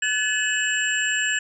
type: tone cluster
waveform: sine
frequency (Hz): 1520 / 1721 / 2592 / 2945 / 7420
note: F#6 / A6 / E7 / F#7 / A#8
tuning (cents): +46 / -39 / -30 / -9 / -9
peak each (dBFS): -32 / -23 / -30 / -28 / -28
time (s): 0.02-1.39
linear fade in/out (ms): 5
effects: none